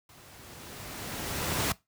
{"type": "noise with level ramp", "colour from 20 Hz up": "pink", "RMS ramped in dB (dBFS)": [-54, -27], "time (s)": [0.09, 1.72], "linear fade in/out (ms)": 2, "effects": ["noise-tail reverb RT60 0.2 s tail -20 dB re dry", "high-pass 60 Hz 12 dB/octave"]}